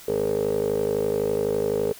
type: tone with band-pass filter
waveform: 15% pulse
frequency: 51.91 Hz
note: G#1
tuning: in tune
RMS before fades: -24 dBFS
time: 0.08-1.93 s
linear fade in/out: 5 ms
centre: 430 Hz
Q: 9.2
effects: white hiss -45 dBFS RMS until 1.99 s